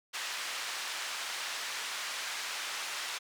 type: band-pass noise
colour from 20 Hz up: pink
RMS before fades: -38 dBFS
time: 0.13-3.19 s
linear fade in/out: 20 ms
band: 1300 to 6900 Hz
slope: 12 dB/octave
effects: none